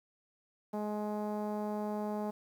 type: tone with low-pass filter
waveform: sawtooth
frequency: 210 Hz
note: G#3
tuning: 19 cents sharp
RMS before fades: -36 dBFS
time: 0.73-2.31 s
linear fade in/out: 10 ms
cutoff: 810 Hz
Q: 2.3
effects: 10-bit